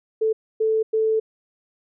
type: tone bursts at uneven times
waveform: sine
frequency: 440 Hz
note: A4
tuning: in tune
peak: -17 dBFS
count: 3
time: 0.21-0.33 / 0.6-0.83 / 0.93-1.2 s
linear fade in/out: 10 ms
effects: none